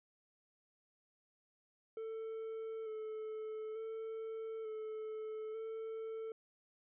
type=tone with vibrato; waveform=triangle; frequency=440 Hz; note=A4; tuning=in tune; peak=-39 dBFS; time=1.97-6.32 s; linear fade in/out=2 ms; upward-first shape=square; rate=0.56 Hz; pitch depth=20 cents each way; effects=resampled to 8000 Hz